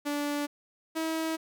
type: tone pair in turn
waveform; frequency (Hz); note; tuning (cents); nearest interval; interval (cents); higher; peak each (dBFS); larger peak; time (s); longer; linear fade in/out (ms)
sawtooth; 290.6 / 321.7; D4 / E4; -18 / -42; major second; 176; second; -25; neither; 0.05-0.47 / 0.95-1.37; neither; 20
effects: none